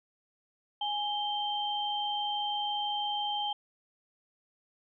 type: tone pair together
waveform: sine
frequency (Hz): 831 / 3137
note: G#5 / G7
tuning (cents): +1 / +1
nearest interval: octave + major seventh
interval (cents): 2300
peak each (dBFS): -32 / -33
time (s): 0.81-3.53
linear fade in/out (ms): 5
effects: none